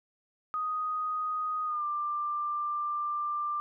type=tone with pitch glide; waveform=sine; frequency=1246 to 1186.3 Hz; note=D#6 to D6; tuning=+2 to +17 cents; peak=-29 dBFS; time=0.54-3.6 s; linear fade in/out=0 ms; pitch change=-85 cents; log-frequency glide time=1.65-1.84 s; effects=none